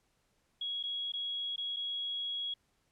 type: tone with dropouts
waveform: sine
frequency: 3322 Hz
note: G#7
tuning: in tune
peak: -34 dBFS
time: 0.61-2.54 s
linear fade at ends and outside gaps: 5 ms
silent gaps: 0.829-0.836 / 1.121-1.136 / 1.561-1.579 / 1.763-1.767 s
effects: pink hiss -75 dBFS RMS until 2.91 s + low-pass 11000 Hz 12 dB/octave